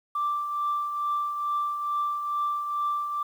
sine tone with tremolo, 1174.7 Hz, D6, in tune, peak -22 dBFS, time 0.15-3.23 s, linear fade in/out 5 ms, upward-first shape triangle, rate 2.3 Hz, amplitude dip 55%, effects tanh soft clip ceiling -20 dBFS + 9-bit

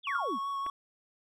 sine exponential sweep, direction down, 3729 to 185 Hz, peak -33 dBFS, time 0.03-0.39 s, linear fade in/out 50 ms
triangle tone with vibrato, 1108.7 Hz, C#6, in tune, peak -30 dBFS, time 0.07-0.7 s, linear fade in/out 2 ms, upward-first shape triangle, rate 5.3 Hz, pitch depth 18 cents each way
sine tone with exponential decay, 1396.9 Hz, F6, in tune, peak -25 dBFS, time 0.15-0.3 s, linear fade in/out 1 ms, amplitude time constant 31 ms
clicks, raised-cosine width 0.5 ms, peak -30 dBFS, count 2, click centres 0.663 / 0.666 s
effects none

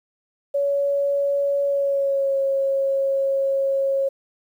sine tone with pitch glide, 563 to 545.4 Hz, C#5 to C#5, +27 to -28 cents, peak -18 dBFS, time 0.54-4.09 s, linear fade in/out 10 ms, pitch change -55 cents, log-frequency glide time 1.64-2.39 s, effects 9-bit

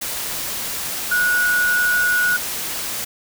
sine tone in noise, 1461 Hz, F#6, 22 cents flat, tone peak -15 dBFS, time 1.11-2.37 s, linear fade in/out 10 ms, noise white, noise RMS -26 dBFS, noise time 0.01-3.05 s, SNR +8 dB, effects none

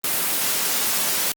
white high-pass noise, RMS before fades -22 dBFS, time 0.04-1.32 s, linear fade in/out 2 ms, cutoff 160 Hz, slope 12 dB/octave, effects Opus 24 kbps

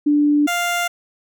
sine / 15% pulse tone pair in turn, 293.7 / 698.5 Hz, D4 / F5, 0 / 0 cents, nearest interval octave + minor third, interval 1500 cents, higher second, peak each -12 dBFS, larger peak neither, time 0.06-0.47 / 0.47-0.88 s, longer neither, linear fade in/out 10 ms, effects none

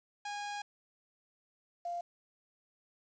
sawtooth / sine tone pair in turn, 821 / 694.8 Hz, G#5 / F5, -20 / -9 cents, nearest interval minor third, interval 289 cents, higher first, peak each -34 / -35 dBFS, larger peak first, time 0.25-0.62 / 1.85-2.01 s, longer first, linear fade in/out 5 ms, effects resampled to 16000 Hz + 10-bit

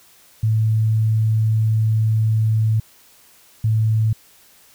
sine tone bursts at uneven times, 110 Hz, A2, in tune, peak -14 dBFS, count 2, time 0.43-2.8 / 3.64-4.13 s, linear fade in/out 5 ms, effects white hiss -51 dBFS RMS until 4.74 s

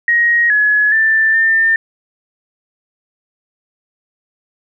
sine tone with pitch steps, 1883 / 1694 / 1773 / 1799 Hz, A#6 / G#6 / A6 / A6, +17 / +34 / +13 / +38 cents, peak -9 dBFS, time 0.08-1.76 s, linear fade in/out 2 ms, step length 420 ms, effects none

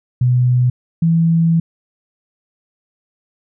sine tone pair in turn, 124.6 / 165.47 Hz, B2 / E3, +16 / +7 cents, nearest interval perfect fourth, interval 491 cents, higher second, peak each -10 dBFS, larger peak neither, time 0.21-0.7 / 1.02-1.6 s, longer second, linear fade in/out 5 ms, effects none

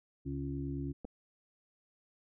harmonic tone, 69.3 Hz, C#2, in tune, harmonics 1 / 2 / 4 / 5, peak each -42 / -39 / -39 / -45 dBFS, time 0.25-0.93 s, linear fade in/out 20 ms
clicks, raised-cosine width 2 ms, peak -31 dBFS, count 2, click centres 1.047 / 1.051 s
effects none

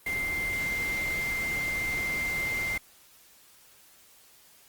sine tone in noise, 2093 Hz, C7, in tune, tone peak -28 dBFS, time 0.06-2.78 s, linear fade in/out 5 ms, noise pink, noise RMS -38 dBFS, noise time 0.06-2.78 s, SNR +7 dB, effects white hiss -57 dBFS RMS until 4.68 s + Opus 32 kbps

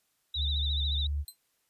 sine tone with vibrato, 3729 Hz, A#7, in tune, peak -31 dBFS, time 0.34-1.07 s, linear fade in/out 5 ms, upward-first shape sine, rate 14 Hz, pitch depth 91 cents each way
sine tone with pitch glide, 73.1 to 72.55 Hz, D2 to D2, -7 to -21 cents, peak -28 dBFS, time 0.35-1.25 s, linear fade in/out 50 ms, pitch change -14 cents, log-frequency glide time 0.59-0.85 s
5% pulse tone with exponential decay, 4104 Hz, C8, 34 cents flat, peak -29 dBFS, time 1.28-1.37 s, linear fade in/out 1 ms, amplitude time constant 18 ms
effects white hiss -74 dBFS RMS until 1.69 s + resampled to 32000 Hz

